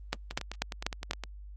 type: two click trains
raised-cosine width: 0.2 ms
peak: -19 / -11 dBFS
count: 10 / 5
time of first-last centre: 0.31-1.237 / 0.13-1.11 s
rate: 9.71 / 4.08 Hz
effects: added 50 Hz sine -43 dBFS peak until 1.56 s + Opus 32 kbps